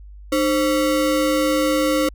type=ring-modulated tone; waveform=square; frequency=415.3 Hz; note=G#4; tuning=in tune; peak=-14 dBFS; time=0.32-2.09 s; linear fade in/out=5 ms; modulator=112 Hz; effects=added 50 Hz sine -37 dBFS peak until 2.14 s